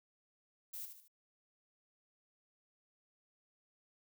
violet noise with echo, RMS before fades -45 dBFS, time 0.73-0.86 s, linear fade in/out 10 ms, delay 74 ms, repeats 3, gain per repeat -7 dB, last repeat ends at 1.082 s, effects none

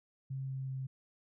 sine tone with pitch steps, 134 / 133.15 / 132.31 Hz, C3 / C3 / C3, +42 / +31 / +20 cents, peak -36 dBFS, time 0.3-0.87 s, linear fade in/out 10 ms, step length 190 ms, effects none

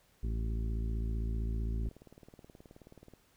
harmonic tone, 55.5 Hz, A1, 16 cents sharp, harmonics 1 / 2 / 3 / 4 / 5 / 6 / 7, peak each -32 / -40 / -48 / -45 / -52 / -53 / -52 dBFS, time 0.23-1.89 s, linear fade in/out 5 ms
click train, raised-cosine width 2 ms, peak -39 dBFS, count 25, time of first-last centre 1.86-3.137 s, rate 18.8 Hz
effects pink hiss -68 dBFS RMS until 3.36 s

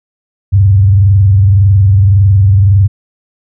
sine tone with frequency modulation, 98 Hz, G2, in tune, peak -3 dBFS, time 0.52-2.88 s, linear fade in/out 20 ms, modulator 21.8 Hz, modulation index 0.41, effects none

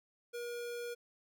square tone, 477.9 Hz, A#4, 43 cents sharp, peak -40 dBFS, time 0.33-0.95 s, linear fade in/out 20 ms, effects none

